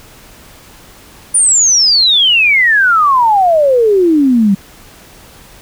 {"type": "exponential sweep", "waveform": "sine", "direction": "down", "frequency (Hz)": [9570, 189.6], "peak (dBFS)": -6, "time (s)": [1.34, 4.55], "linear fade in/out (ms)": 10, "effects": ["pink hiss -39 dBFS RMS until 5.61 s"]}